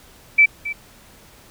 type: tone with echo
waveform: sine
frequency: 2319 Hz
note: D7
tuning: 22 cents flat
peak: -8 dBFS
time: 0.38-0.46 s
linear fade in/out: 10 ms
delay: 270 ms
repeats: 1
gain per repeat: -15 dB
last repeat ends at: 0.73 s
effects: pink hiss -48 dBFS RMS until 1.5 s